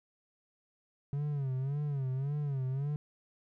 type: tone with vibrato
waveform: triangle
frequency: 138.59 Hz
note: C#3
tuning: in tune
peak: -29 dBFS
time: 1.13-2.96 s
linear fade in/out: 0 ms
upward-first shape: sine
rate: 1.8 Hz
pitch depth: 120 cents each way
effects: none